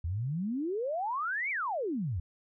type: exponential two-way sweep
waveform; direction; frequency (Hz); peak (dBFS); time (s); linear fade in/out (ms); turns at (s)
sine; up then down; 77.78 to 2359 to 77.78; -30; 0.04-2.2; 5; 1.5
effects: none